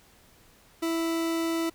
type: tone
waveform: 40% pulse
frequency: 329.8 Hz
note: E4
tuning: 1 cent sharp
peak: -25 dBFS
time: 0.82-1.7 s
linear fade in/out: 10 ms
effects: pink hiss -58 dBFS RMS until 1.74 s